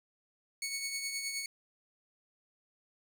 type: tone with tremolo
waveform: 15% pulse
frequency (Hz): 2217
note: C#7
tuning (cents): 0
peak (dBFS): -27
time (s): 0.62-1.46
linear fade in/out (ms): 2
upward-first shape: triangle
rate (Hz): 9.6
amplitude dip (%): 50
effects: none